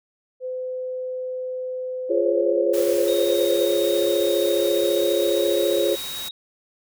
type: tone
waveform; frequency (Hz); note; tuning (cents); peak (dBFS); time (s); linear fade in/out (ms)
sine; 510; C5; -44; -26; 0.4-3.72; 50
type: chord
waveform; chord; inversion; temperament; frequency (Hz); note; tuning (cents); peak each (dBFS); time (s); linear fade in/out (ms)
sine; Db major seventh; first; just; 346.5 / 415.8 / 519.7 / 554.4; F4 / Ab4 / C5 / Db5; -14 / +2 / -12 / 0; -23 / -24 / -26 / -22; 2.09-5.96; 20
type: noise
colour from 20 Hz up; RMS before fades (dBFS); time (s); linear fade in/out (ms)
white; -34; 2.73-6.29; 10
type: tone with pitch glide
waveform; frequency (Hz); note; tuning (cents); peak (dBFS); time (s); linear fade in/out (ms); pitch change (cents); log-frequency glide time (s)
sine; 3729 to 3796; A#7 to A#7; 0 to +31; -31; 3.08-6.31; 2; +31; 4.52-5.7
effects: none